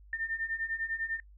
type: beating tone pair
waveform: sine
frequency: 1800 / 1810 Hz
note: A6 / A6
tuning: +39 / +48 cents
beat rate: 10 Hz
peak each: -37 / -34 dBFS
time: 0.13-1.2 s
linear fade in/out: 2 ms
effects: noise-tail reverb RT60 0.1 s tail -25 dB re dry + added 50 Hz sine -52 dBFS peak until 1.37 s